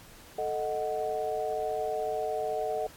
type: chord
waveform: sine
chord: D# diminished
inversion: second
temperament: equal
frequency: 440 / 622.3 / 740 Hz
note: A4 / D#5 / F#5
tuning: 0 / 0 / 0 cents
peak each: -33 dBFS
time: 0.38-2.87 s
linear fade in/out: 5 ms
effects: pink hiss -52 dBFS RMS until 2.96 s + AAC 64 kbps